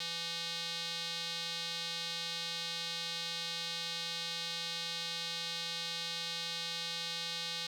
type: tone with band-pass filter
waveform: square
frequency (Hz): 168.1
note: E3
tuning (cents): +34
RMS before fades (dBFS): -39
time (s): 0-7.67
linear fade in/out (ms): 5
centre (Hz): 4000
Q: 3.2
effects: 10-bit